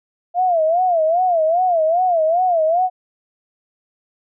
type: tone with vibrato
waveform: sine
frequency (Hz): 682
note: F5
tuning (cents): -41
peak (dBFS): -13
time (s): 0.34-2.9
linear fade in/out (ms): 50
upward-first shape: sine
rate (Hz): 2.5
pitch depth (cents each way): 150
effects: none